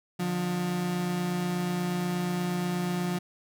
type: tone pair together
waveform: 35% pulse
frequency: 149.7 / 178.02 Hz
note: D3 / F3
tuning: +33 / +33 cents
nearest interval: minor third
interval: 300 cents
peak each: -35 / -26 dBFS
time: 0.19-3.19 s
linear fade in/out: 10 ms
effects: none